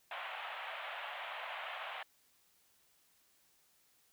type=band-pass noise; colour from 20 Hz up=pink; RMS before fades=-44 dBFS; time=0.11-2.03 s; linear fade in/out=2 ms; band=620 to 3300 Hz; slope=48 dB/octave; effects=white hiss -71 dBFS RMS until 4.12 s